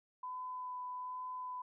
sine tone with vibrato, 1004 Hz, B5, 28 cents sharp, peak -40 dBFS, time 0.23-1.62 s, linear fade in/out 5 ms, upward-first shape sine, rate 1.2 Hz, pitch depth 10 cents each way, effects none

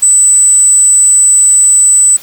sine tone, 8000 Hz, B8, 21 cents sharp, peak -3 dBFS, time 0.02-2.17 s, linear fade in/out 10 ms, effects white hiss -33 dBFS RMS until 2.22 s

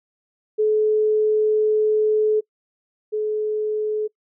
sine tone pair in turn, 429.2 / 427.5 Hz, A4 / A4, -43 / -50 cents, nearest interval unison, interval 7 cents, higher first, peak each -15 / -20 dBFS, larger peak first, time 0.58-2.41 / 3.12-4.08 s, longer first, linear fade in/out 20 ms, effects noise-tail reverb RT60 0.1 s tail -25 dB re dry

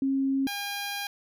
sine / 10% pulse tone pair in turn, 270.4 / 808 Hz, C#4 / G#5, -43 / -48 cents, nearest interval octave + perfect fifth, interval 1895 cents, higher second, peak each -23 dBFS, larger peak neither, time 0.02-0.47 / 0.47-1.07 s, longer second, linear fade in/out 2 ms, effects none

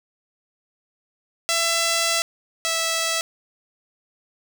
5% pulse tone pair in turn, 669 / 656.7 Hz, E5 / E5, +25 / -7 cents, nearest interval unison, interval 32 cents, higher first, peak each -8 / -10 dBFS, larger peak first, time 1.49-2.22 / 2.65-3.21 s, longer first, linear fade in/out 0 ms, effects 8-bit

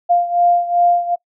sine beating tone pair, 698.5 / 701.1 Hz, F5 / F5, 0 / +7 cents, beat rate 2.6 Hz, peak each -13 / -17 dBFS, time 0.09-1.16 s, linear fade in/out 20 ms, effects noise-tail reverb RT60 0.1 s tail -23 dB re dry

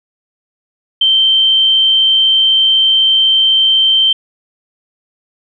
sine tone, 3122 Hz, G7, 8 cents flat, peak -7 dBFS, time 1.01-4.13 s, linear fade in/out 5 ms, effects none

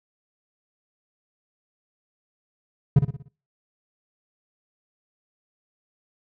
triangle tone with echo, 140 Hz, C#3, 18 cents sharp, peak -8 dBFS, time 2.96-2.99 s, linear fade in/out 5 ms, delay 59 ms, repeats 5, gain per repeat -7 dB, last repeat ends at 3.285 s, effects noise-tail reverb RT60 0.3 s tail -19 dB re dry

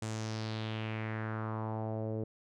sawtooth tone with low-pass filter sweep, 110 Hz, A2, in tune, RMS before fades -37 dBFS, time 0.02-2.24 s, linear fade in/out 5 ms, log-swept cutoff 8100 to 450 Hz, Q 2.9, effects none

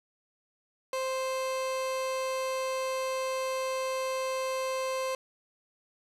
30% pulse tone, 523.3 Hz, C5, in tune, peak -27 dBFS, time 0.93-5.15 s, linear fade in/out 2 ms, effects low-pass 11000 Hz 12 dB/octave + 10-bit

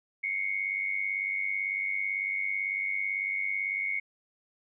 sine tone pair together, 2119 / 2217 Hz, C7 / C#7, +21 / 0 cents, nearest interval minor second, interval 79 cents, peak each -33 / -30 dBFS, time 0.23-4 s, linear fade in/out 10 ms, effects none

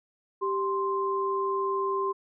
sine tone pair together, 391.2 / 1046.5 Hz, G4 / C6, -4 / 0 cents, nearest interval octave + perfect fourth, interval 1704 cents, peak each -28 dBFS, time 0.41-2.13 s, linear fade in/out 20 ms, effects none

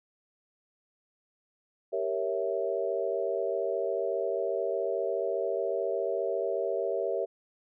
sine chord, G diminished seventh, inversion none, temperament equal, 392 / 466.2 / 554.4 / 659.3 Hz, G4 / Bb4 / Db5 / Fb5, 0 / 0 / 0 / 0 cents, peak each -33 dBFS, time 1.92-7.26 s, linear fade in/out 20 ms, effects none

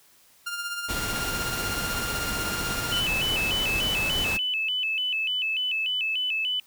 sawtooth tone with tremolo, 1400 Hz, F6, 4 cents sharp, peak -24 dBFS, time 0.46-3.01 s, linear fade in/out 10 ms, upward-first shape triangle, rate 16 Hz, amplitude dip 55%
pink noise, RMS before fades -31 dBFS, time 0.88-4.38 s, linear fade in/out 20 ms
sine tone with vibrato, 2800 Hz, F7, 4 cents sharp, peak -24 dBFS, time 2.92-6.6 s, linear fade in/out 5 ms, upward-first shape square, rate 3.4 Hz, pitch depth 120 cents each way
effects white hiss -58 dBFS RMS until 6.66 s

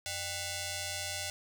5% pulse ring-modulated tone, 695 Hz, F5, 9 cents flat, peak -21 dBFS, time 0.06-1.3 s, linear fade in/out 0 ms, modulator 1300 Hz, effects none

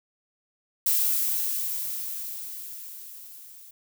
violet noise with level ramp, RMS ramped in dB -22 to -48 dBFS, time 0.86-3.71 s, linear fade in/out 5 ms, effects none

